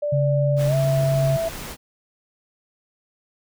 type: tone with pitch glide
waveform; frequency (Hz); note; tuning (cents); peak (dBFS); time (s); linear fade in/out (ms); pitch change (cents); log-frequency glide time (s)
sine; 587.3 to 659.2; D5 to E5; 0 to 0; -21; 0.02-1.49; 10; +200; 0.67-0.75
type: tone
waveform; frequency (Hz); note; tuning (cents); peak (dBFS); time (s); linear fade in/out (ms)
sine; 138.59; C#3; 0; -18; 0.12-1.37; 10
type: noise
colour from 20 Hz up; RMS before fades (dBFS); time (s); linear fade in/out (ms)
pink; -34; 0.56-1.77; 50
effects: none